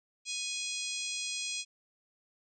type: harmonic tone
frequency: 830.6 Hz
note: G#5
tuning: in tune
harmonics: 3 / 4 / 5 / 6 / 7 / 8 / 9 / 10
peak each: -40 / -41 / -42 / -43 / -43 / -44 / -45 / -45 dBFS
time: 0.25-1.65 s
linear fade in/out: 50 ms
effects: none